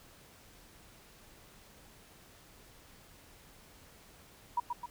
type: tone with echo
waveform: sine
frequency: 961 Hz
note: B5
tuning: 48 cents flat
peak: -27 dBFS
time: 4.57-4.6 s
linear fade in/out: 5 ms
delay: 130 ms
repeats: 2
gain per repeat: -5 dB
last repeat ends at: 4.86 s
effects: pink hiss -58 dBFS RMS until 4.9 s